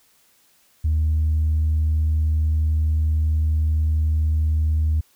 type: tone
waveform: sine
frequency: 77.78 Hz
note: D#2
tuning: in tune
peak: -15 dBFS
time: 0.84-5.01 s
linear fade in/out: 10 ms
effects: tanh soft clip ceiling -14 dBFS + white hiss -59 dBFS RMS until 5.15 s